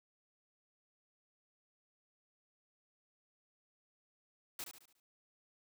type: noise with echo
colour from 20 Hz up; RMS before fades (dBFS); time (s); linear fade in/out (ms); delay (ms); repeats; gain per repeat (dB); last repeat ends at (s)
white; -43; 4.59-4.64; 2; 72; 5; -7; 5
effects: none